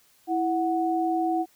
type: tone pair together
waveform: sine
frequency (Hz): 329.6 / 738.8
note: E4 / F#5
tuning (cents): 0 / -3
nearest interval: octave + major second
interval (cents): 1397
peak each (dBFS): -25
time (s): 0.27-1.46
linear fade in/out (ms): 50
effects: white hiss -61 dBFS RMS until 1.55 s